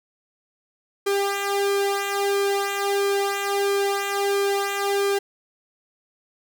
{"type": "tone with flanger", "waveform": "sawtooth", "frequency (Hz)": 399.2, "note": "G4", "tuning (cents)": 32, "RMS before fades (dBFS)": -23, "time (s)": [1.06, 5.19], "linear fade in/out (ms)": 10, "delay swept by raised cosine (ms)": [1.4, 2.31], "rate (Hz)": 1.5, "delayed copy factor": -0.8, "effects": []}